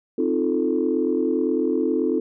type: chord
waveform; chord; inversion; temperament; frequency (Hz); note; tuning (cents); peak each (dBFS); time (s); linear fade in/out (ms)
sine; F dominant seventh; second; equal; 261.6 / 311.1 / 349.2 / 440; C4 / Eb4 / F4 / A4; 0 / 0 / 0 / 0; -24; 0.18-2.2; 5
effects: tanh soft clip ceiling -9 dBFS